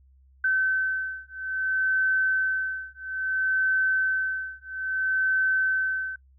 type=beating tone pair; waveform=sine; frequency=1533 / 1533.6 Hz; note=G6 / G6; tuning=-39 / -38 cents; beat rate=0.6 Hz; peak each=-26 dBFS; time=0.44-6.16 s; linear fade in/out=5 ms; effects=noise-tail reverb RT60 0.1 s tail -22 dB re dry + added 66 Hz sine -54 dBFS peak until 6.38 s